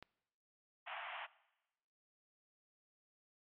click, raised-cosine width 0.3 ms, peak -35 dBFS, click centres 0.026 s
pink band-pass noise, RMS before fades -47 dBFS, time 0.86-1.27 s, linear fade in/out 20 ms, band 650 to 3200 Hz, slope 96 dB/octave
effects noise-tail reverb RT60 1.0 s tail -20 dB re dry + AAC 64 kbps

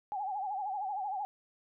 sine tone with vibrato, 796 Hz, G5, 26 cents sharp, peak -33 dBFS, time 0.12-1.25 s, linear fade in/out 0 ms, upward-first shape sine, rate 13 Hz, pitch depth 110 cents each way, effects none

